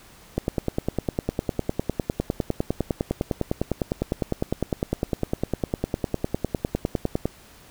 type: click train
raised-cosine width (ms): 2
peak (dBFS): -9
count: 69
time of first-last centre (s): 0.38-7.256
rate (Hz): 9.89
effects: pink hiss -50 dBFS RMS until 7.7 s